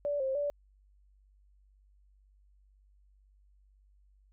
sine tone with pitch steps, 579 / 531 / 579 Hz, D5 / C5 / D5, -25 / +25 / -25 cents, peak -29 dBFS, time 0.05-0.5 s, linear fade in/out 0 ms, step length 150 ms, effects added 49 Hz sine -61 dBFS peak until 4.32 s

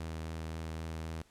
sawtooth tone with vibrato, 80.2 Hz, E2, 47 cents flat, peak -34 dBFS, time 0-1.22 s, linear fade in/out 5 ms, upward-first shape triangle, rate 3.8 Hz, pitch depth 15 cents each way, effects pink hiss -66 dBFS RMS until 1.3 s + low-pass 11000 Hz 12 dB/octave

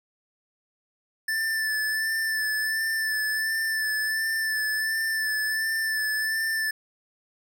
square tone with vibrato, 1760 Hz, A6, in tune, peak -25 dBFS, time 1.28-6.71 s, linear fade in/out 5 ms, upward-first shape sine, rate 1.4 Hz, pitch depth 25 cents each way, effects none

